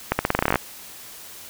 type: accelerating click train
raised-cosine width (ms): 0.5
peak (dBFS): -3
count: 13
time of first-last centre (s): 0.12-0.557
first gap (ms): 70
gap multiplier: 0.87
effects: white hiss -41 dBFS RMS until 1.49 s

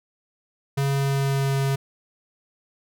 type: tone with pitch glide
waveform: square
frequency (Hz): 138.5 to 136.75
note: C#3 to C#3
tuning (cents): -1 to -23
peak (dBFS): -21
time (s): 0.77-1.76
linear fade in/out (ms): 10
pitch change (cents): -22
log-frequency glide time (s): 0.89-1.56
effects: none

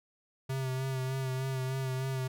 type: tone with vibrato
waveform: square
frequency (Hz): 131.6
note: C3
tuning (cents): +10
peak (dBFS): -32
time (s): 0.49-2.28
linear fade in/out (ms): 10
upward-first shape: sine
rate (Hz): 3.3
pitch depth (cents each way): 29
effects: none

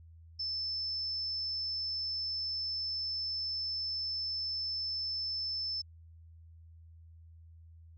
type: tone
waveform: sine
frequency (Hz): 5274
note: E8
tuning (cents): 0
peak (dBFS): -33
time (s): 0.39-5.82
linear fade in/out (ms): 10
effects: added 82 Hz sine -52 dBFS peak until 7.97 s

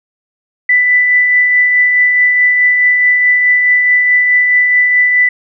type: tone with tremolo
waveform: sine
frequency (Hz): 1986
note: B6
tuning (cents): +9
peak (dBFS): -5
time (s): 0.69-5.29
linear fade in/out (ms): 5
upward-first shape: triangle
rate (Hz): 4.7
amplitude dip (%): 35
effects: none

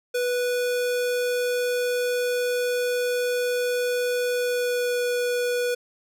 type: tone with pitch glide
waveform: square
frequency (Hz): 491.9 to 488.8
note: B4 to B4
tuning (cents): -7 to -18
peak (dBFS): -23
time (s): 0.14-5.75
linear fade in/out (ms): 10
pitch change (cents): -11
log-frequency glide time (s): 4.32-5.04
effects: none

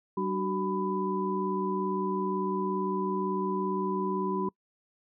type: tone cluster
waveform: sine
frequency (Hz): 192.4 / 297.9 / 375.7 / 997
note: G3 / D4 / F#4 / B5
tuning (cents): -32 / +25 / +26 / +16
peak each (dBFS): -32 / -37 / -31 / -33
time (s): 0.17-4.49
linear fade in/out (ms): 5
effects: noise-tail reverb RT60 0.1 s tail -25 dB re dry

